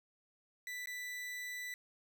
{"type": "tone with dropouts", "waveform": "40% pulse", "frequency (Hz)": 1980, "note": "B6", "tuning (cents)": 4, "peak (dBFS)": -40, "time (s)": [0.67, 1.74], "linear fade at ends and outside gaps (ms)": 1, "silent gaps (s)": [0.858, 0.872], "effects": []}